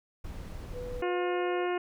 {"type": "noise", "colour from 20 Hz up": "brown", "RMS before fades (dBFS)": -40, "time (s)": [0.24, 1.02], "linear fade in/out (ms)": 5}
{"type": "tone with pitch glide", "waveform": "sine", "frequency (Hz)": [493.9, 504.3], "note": ["B4", "B4"], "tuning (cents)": [0, 36], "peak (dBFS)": -37, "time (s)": [0.72, 1.68], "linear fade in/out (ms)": 50, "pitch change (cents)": 36, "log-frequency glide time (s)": [1.04, 1.27]}
{"type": "harmonic tone", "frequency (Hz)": 356.7, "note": "F4", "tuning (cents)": 37, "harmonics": [1, 2, 3, 4, 5, 6, 7, 8], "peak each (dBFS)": [-29, -35, -39, -41, -43, -45, -46, -47], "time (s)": [1.02, 1.78], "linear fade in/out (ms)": 5}
{"effects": []}